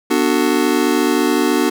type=chord; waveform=square; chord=B minor seventh; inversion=none; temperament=just; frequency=246.9 / 296.3 / 370.4 / 444.5 Hz; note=B3 / D4 / F#4 / A4; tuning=0 / +15 / +2 / +18 cents; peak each=-20 / -18 / -19 / -23 dBFS; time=0.1-1.7 s; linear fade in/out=10 ms; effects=none